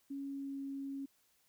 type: tone with pitch glide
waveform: sine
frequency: 277.2 to 274.8 Hz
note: C#4 to C#4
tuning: 0 to -15 cents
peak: -39 dBFS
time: 0.1-1.06 s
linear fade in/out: 10 ms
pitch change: -15 cents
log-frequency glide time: 0.24-0.61 s
effects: white hiss -73 dBFS RMS until 1.48 s